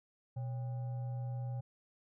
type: tone with frequency modulation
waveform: sine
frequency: 123.1 Hz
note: B2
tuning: 5 cents flat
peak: -36 dBFS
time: 0.36-1.61 s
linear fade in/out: 10 ms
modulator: 673 Hz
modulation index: 0.26
effects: none